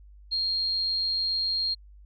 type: tone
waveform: sine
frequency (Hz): 4229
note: C8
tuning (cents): +18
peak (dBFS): -24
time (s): 0.31-1.75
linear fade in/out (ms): 20
effects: added 50 Hz sine -47 dBFS peak until 2.05 s + MP3 64 kbps